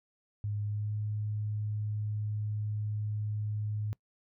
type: tone with pitch glide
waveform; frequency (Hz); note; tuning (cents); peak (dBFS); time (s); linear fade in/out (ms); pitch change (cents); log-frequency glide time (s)
sine; 103.83 to 105.71; G#2 to G#2; 0 to +31; -31; 0.44-3.93; 0; +31; 0.64-0.94
effects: noise-tail reverb RT60 0.1 s tail -23 dB re dry